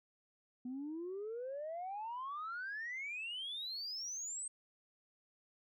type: exponential sweep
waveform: sine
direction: up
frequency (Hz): 243.7 to 8420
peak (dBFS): -39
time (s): 0.65-4.48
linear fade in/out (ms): 5
effects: tanh soft clip ceiling -37 dBFS